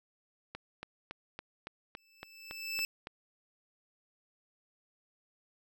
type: click train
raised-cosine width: 0.3 ms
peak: -25 dBFS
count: 10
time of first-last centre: 0.55-3.071 s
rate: 3.57 Hz
type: tone with exponential growth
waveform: 25% pulse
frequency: 2637 Hz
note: E7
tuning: in tune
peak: -26 dBFS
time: 1.97-2.85 s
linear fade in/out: 1 ms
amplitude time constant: 190 ms
effects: none